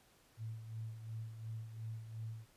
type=tone with tremolo; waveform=sine; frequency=111.6 Hz; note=A2; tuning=25 cents sharp; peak=-40 dBFS; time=0.37-2.46 s; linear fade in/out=50 ms; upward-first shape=sine; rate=2.8 Hz; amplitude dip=60%; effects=pink hiss -68 dBFS RMS until 2.56 s + resampled to 32000 Hz